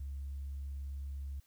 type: tone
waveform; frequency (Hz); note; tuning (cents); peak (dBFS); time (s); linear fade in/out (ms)
sine; 69.3; C#2; 0; -37; 0-1.4; 5
effects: tanh soft clip ceiling -35 dBFS + white hiss -71 dBFS RMS until 1.46 s